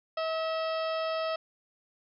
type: harmonic tone with a mistuned harmonic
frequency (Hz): 643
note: E5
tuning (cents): -43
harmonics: 1 / 2 / 3 / 4 / 5 / 6 / 7 / 8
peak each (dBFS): -30 / -35 / -44 / -43 / -44 / -50 / -49 / -46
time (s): 0.17-1.36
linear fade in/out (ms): 5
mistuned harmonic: 4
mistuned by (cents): +44
effects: none